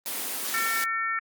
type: high-pass noise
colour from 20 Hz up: white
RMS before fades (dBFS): -31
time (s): 0.06-0.84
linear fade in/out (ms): 0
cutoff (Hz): 180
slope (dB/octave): 96
type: harmonic tone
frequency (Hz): 450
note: A4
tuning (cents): +39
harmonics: 3 / 4 / 5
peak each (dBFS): -29 / -29 / -32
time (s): 0.54-1.19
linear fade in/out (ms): 2
effects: Opus 24 kbps